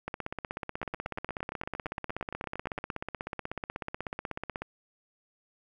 two click trains, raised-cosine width 0.5 ms, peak -21 / -19 dBFS, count 19 / 75, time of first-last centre 0.83-2.901 / 0.08-4.62 s, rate 8.69 / 16.3 Hz, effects 10-bit

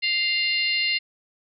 harmonic tone with a mistuned harmonic, 698.5 Hz, F5, in tune, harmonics 3 / 4 / 5 / 6 / 7, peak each -25 / -25 / -36 / -26 / -36 dBFS, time 0.02-0.99 s, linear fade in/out 20 ms, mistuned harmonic 5, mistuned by +49 cents, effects none

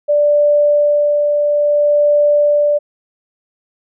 sine tone with tremolo, 587.3 Hz, D5, in tune, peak -8 dBFS, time 0.08-2.79 s, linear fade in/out 20 ms, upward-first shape sine, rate 0.59 Hz, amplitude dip 30%, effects none

